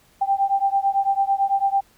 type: beating tone pair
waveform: sine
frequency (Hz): 784 / 793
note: G5 / G5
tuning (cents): 0 / +20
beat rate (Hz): 9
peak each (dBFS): -20 / -21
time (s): 0.21-1.81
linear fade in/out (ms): 10
effects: pink hiss -57 dBFS RMS until 1.97 s